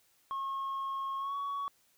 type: tone with pitch glide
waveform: sine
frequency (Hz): 1085 to 1122.6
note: C#6 to C#6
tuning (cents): -37 to +22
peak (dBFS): -31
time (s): 0.31-1.68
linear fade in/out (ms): 0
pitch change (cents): +59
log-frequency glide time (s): 1.18-1.35
effects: tanh soft clip ceiling -32 dBFS + white hiss -69 dBFS RMS until 1.97 s